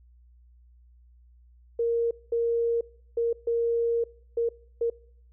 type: tone bursts at uneven times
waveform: sine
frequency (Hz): 466.2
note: A#4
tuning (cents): 0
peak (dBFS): -22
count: 6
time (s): 1.79-2.11 / 2.32-2.81 / 3.17-3.33 / 3.47-4.04 / 4.37-4.49 / 4.81-4.9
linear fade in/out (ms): 5
effects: noise-tail reverb RT60 0.6 s tail -23 dB re dry + added 60 Hz sine -53 dBFS peak until 5.32 s